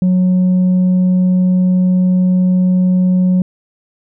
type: tone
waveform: sine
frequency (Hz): 183.1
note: F#3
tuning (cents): -18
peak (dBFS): -6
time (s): 0.02-3.42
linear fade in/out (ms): 2
effects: tanh soft clip ceiling -8 dBFS